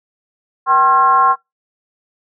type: tone with frequency modulation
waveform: sine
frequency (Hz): 1068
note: C6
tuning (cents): +35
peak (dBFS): -8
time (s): 0.66-1.36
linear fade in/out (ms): 50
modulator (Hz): 295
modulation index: 0.83
effects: noise-tail reverb RT60 0.2 s tail -25 dB re dry